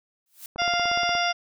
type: noise with exponential growth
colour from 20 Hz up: blue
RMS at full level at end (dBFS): -36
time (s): 0.26-0.46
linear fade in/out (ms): 2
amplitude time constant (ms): 42
type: click train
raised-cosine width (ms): 1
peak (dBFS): -22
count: 11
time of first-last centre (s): 0.56-1.152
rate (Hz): 16.9
type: harmonic tone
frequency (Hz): 698.5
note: F5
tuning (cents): 0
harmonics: 1 / 2 / 3 / 4 / 5 / 7 / 8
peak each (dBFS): -25 / -28 / -30 / -31 / -32 / -33 / -34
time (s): 0.58-1.33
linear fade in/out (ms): 20
effects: none